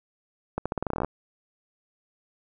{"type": "accelerating click train", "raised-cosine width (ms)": 1, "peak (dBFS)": -13, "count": 14, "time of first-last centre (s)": [0.58, 1.046], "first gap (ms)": 76, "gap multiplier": 0.86, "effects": []}